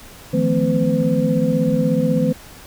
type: tone cluster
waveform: sine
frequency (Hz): 157.6 / 173.9 / 219.8 / 254.5 / 508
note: D#3 / F3 / A3 / C4 / B4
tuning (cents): +23 / -7 / -2 / -48 / +49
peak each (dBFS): -21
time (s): 0.33-2.33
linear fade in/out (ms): 10
effects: pink hiss -41 dBFS RMS until 2.66 s